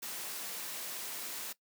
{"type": "noise", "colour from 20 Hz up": "white", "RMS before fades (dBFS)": -41, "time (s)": [0.02, 1.53], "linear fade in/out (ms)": 10, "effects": ["noise-tail reverb RT60 0.1 s tail -19 dB re dry", "high-pass 200 Hz 12 dB/octave"]}